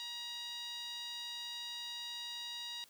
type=tone with band-pass filter; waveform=sawtooth; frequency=951 Hz; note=A#5; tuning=34 cents sharp; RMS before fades=-44 dBFS; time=0-2.84 s; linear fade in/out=0 ms; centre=4000 Hz; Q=4.5; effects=white hiss -64 dBFS RMS until 2.89 s